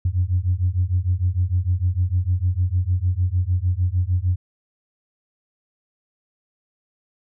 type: beating tone pair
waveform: sine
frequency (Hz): 87.31 / 93.91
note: F2 / F#2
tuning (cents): 0 / +26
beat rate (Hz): 6.6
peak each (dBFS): -20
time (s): 0.05-4.36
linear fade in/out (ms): 5
effects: tanh soft clip ceiling -10 dBFS

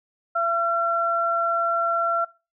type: tone pair together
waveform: sine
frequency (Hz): 676 / 1359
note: E5 / F6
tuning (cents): +43 / -48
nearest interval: octave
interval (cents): 1209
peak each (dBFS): -25 / -21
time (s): 0.35-2.25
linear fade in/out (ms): 10
effects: noise-tail reverb RT60 0.3 s tail -21 dB re dry

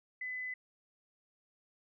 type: tone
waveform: sine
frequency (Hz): 2010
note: B6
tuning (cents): +30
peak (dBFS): -37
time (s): 0.21-0.54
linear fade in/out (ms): 5
effects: none

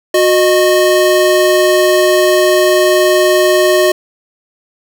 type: tone pair together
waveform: square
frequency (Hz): 364.9 / 615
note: F#4 / D#5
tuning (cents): -24 / -20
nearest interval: major sixth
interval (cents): 904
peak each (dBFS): -11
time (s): 0.14-3.92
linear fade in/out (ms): 5
effects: none

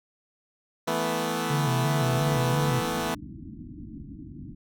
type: chord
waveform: 10% pulse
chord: E suspended fourth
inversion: none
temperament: equal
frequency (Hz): 164.81 / 220 / 246.9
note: E3 / A3 / B3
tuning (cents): 0 / 0 / 0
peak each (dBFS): -22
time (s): 0.87-3.15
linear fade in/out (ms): 10
type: tone with vibrato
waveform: triangle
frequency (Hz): 136.6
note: C#3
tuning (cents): -25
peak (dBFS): -22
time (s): 1.5-2.8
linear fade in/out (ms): 10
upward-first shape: square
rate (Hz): 2.9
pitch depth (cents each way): 100
type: low-pass noise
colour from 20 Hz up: white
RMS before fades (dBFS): -41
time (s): 2.02-4.55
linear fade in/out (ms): 10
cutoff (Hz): 320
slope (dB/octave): 96
effects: none

